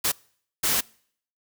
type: noise bursts at uneven times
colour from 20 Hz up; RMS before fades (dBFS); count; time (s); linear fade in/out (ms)
white; -23; 2; 0.04-0.12 / 0.63-0.81; 10
effects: noise-tail reverb RT60 0.6 s tail -25 dB re dry